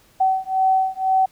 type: beating tone pair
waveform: sine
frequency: 759 / 761 Hz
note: F#5 / F#5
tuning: +44 / +48 cents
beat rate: 2 Hz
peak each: -19 dBFS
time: 0.2-1.26 s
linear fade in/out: 10 ms
effects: pink hiss -55 dBFS RMS until 1.31 s